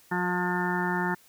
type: harmonic tone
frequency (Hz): 178.9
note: F3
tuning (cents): +42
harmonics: 1 / 2 / 4 / 5 / 6 / 7 / 8 / 9 / 10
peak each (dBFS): -30 / -32 / -39 / -31 / -40 / -42 / -34 / -41 / -33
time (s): 0.11-1.15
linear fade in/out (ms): 10
effects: white hiss -58 dBFS RMS until 1.28 s